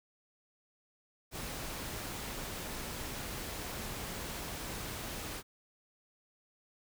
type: noise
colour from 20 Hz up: pink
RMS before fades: -41 dBFS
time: 1.31-5.43 s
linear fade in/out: 50 ms
effects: none